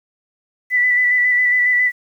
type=tone with vibrato; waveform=sine; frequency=1980 Hz; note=B6; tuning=4 cents sharp; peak=-12 dBFS; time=0.7-1.92 s; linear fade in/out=50 ms; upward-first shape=square; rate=7.3 Hz; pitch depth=18 cents each way; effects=8-bit